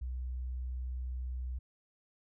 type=tone; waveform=sine; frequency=62.8 Hz; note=B1; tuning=30 cents sharp; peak=-35 dBFS; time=0.01-1.59 s; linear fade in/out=10 ms; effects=none